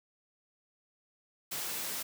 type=noise; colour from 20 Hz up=white; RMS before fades=-37 dBFS; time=1.51-2.03 s; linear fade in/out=10 ms; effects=high-pass 100 Hz 12 dB/octave